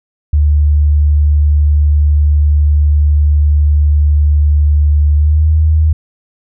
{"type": "tone with pitch glide", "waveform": "sine", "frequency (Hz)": [74, 78.04], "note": ["D2", "D#2"], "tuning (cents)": [14, 6], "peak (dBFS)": -6, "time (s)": [0.33, 5.93], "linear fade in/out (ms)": 5, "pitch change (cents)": 92, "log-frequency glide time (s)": [5.17, 5.48], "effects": []}